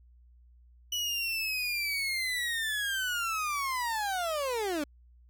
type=linear sweep; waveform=30% pulse; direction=down; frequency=2960 to 277.2 Hz; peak=-27 dBFS; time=0.92-4.84 s; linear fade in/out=5 ms; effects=added 60 Hz sine -55 dBFS peak until 5.29 s